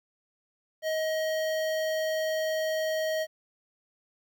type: tone with notch filter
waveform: square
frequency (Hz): 631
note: D#5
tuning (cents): +24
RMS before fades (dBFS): -29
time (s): 0.82-3.27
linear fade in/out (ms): 50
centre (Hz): 9600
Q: 1.2
effects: 11-bit